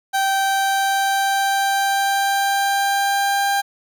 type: tone with pitch glide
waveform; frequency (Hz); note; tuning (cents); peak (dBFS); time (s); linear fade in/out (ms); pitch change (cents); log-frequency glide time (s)
30% pulse; 779 to 797.2; G5 to G5; -11 to +29; -14; 0.13-3.62; 20; +40; 0.33-3.49
effects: none